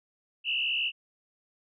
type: tone with frequency modulation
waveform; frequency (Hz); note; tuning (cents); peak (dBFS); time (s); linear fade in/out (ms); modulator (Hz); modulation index
sine; 2794; F7; 0; -26; 0.44-0.92; 50; 66.8; 2.4
effects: none